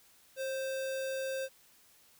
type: tone with sample-and-hold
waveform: sine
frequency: 533 Hz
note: C5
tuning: 32 cents sharp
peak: -33 dBFS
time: 0.36-1.49 s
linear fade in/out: 50 ms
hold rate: 2100 Hz
effects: white hiss -63 dBFS RMS until 2.19 s